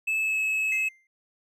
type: tone with pitch glide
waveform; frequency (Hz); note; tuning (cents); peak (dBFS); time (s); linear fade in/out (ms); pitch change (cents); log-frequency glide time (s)
triangle; 2611 to 2584; E7 to E7; -17 to -35; -22; 0.07-0.89; 10; -18; 0.19-0.4
type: tone with exponential decay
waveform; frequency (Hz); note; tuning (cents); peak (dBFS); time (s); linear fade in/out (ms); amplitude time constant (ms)
triangle; 2093; C7; 0; -27; 0.72-1.07; 2; 75
effects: none